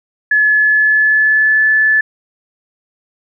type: tone with pitch glide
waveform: sine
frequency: 1711 to 1736.9 Hz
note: A6 to A6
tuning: -49 to -23 cents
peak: -8 dBFS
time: 0.31-2.01 s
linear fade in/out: 5 ms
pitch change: +26 cents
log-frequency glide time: 0.49-1.67 s
effects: none